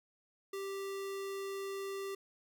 square tone, 392 Hz, G4, in tune, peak -39 dBFS, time 0.53-2.15 s, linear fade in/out 5 ms, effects 13-bit

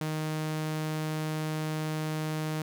sawtooth tone, 155.56 Hz, D#3, in tune, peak -26 dBFS, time 0.01-2.62 s, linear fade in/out 2 ms, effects none

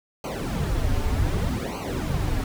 brown noise with flanger, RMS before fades -25 dBFS, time 0.24-2.44 s, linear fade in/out 2 ms, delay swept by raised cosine 0.56 to 6.26 ms, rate 0.65 Hz, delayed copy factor -1, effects none

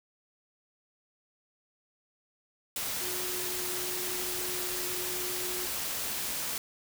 sine tone in noise, 362.3 Hz, F#4, 36 cents flat, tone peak -40 dBFS, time 3.01-5.66 s, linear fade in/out 2 ms, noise white, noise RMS -34 dBFS, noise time 2.76-6.58 s, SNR -9 dB, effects none

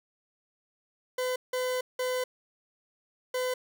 40% pulse tone bursts at uneven times, 506 Hz, B4, 42 cents sharp, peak -27 dBFS, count 4, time 1.18-1.36 / 1.53-1.81 / 1.99-2.24 / 3.34-3.54 s, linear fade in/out 5 ms, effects none

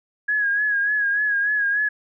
sine tone with vibrato, 1661.2 Hz, G#6, in tune, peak -18 dBFS, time 0.28-1.89 s, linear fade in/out 10 ms, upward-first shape sine, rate 3.4 Hz, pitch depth 49 cents each way, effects none

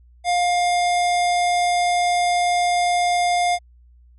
square tone, 707 Hz, F5, 21 cents sharp, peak -17 dBFS, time 0.24-3.59 s, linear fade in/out 50 ms, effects added 60 Hz sine -47 dBFS peak until 4.18 s + MP3 48 kbps

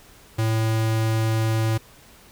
square tone, 111.3 Hz, A2, 20 cents sharp, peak -20 dBFS, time 0.38-1.78 s, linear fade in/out 10 ms, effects pink hiss -50 dBFS RMS until 2.31 s

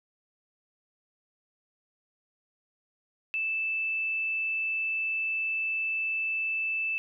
sine tone, 2637 Hz, E7, in tune, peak -27 dBFS, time 3.34-6.98 s, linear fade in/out 0 ms, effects none

